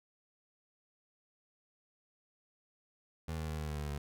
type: tone with pitch steps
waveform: 25% pulse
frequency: 80.6 / 79.12 / 77.67 / 76.25 / 74.86 / 73.48 / 72.14 Hz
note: E2 / D#2 / D#2 / D#2 / D2 / D2 / D2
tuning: -38 / +30 / -2 / -34 / +34 / +2 / -30 cents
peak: -33 dBFS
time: 3.28-3.98 s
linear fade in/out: 5 ms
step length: 100 ms
effects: none